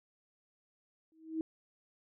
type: tone with exponential growth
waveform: sine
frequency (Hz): 320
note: D#4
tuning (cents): +49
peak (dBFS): -29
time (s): 1.12-1.41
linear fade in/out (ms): 1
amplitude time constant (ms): 63
effects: none